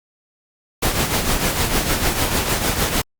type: noise with tremolo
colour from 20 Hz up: pink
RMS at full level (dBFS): -17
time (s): 0.82-3.02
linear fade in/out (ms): 10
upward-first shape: triangle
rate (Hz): 6.6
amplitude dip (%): 60
effects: Opus 48 kbps